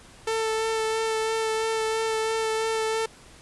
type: tone with vibrato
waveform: sawtooth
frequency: 443.6 Hz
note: A4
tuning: 14 cents sharp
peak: -20 dBFS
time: 0.27-3.06 s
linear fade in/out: 5 ms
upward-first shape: sine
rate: 3 Hz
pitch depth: 14 cents each way
effects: pink hiss -50 dBFS RMS until 3.41 s + resampled to 24000 Hz